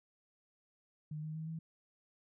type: tone with pitch steps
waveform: sine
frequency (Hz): 152.6 / 155.63 / 158.71 / 161.86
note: D#3 / D#3 / D#3 / E3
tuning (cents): -33 / +1 / +35 / -31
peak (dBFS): -39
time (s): 1.11-1.59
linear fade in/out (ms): 5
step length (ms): 120
effects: none